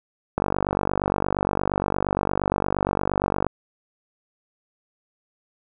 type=click train; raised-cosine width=1 ms; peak=-7 dBFS; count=151; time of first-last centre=0.38-3.466 s; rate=48.6 Hz; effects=none